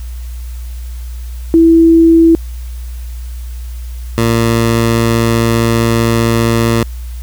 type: tone pair in turn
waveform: sine / 15% pulse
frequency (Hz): 329.6 / 115.29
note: E4 / A#2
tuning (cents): 0 / -19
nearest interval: octave + tritone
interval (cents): 1819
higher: first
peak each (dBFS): -3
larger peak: neither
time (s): 1.54-2.35 / 4.18-6.83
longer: second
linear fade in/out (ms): 0
effects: added 60 Hz sine -21 dBFS peak until 7.22 s + white hiss -41 dBFS RMS until 7.22 s